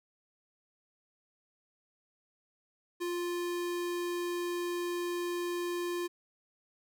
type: tone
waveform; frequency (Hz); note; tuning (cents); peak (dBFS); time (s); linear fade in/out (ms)
square; 350; F4; +4; -33; 3-6.08; 20
effects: none